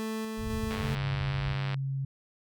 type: tone with tremolo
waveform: 30% pulse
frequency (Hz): 220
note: A3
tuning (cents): 0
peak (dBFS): -29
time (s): 0-0.95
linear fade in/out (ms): 0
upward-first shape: square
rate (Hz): 2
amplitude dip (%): 25
type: low-pass noise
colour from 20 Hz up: white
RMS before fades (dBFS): -37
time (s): 0.37-1.56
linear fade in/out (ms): 10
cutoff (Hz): 130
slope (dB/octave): 48
type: click train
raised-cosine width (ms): 0.3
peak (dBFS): -20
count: 104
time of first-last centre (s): 0.71-1.743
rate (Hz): 99.7
type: tone with pitch glide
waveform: sine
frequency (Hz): 136.9 to 135.72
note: C#3 to C#3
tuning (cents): -21 to -36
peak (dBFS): -29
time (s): 0.83-2.05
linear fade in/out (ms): 5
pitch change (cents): -15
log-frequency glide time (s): 1.04-1.73
effects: none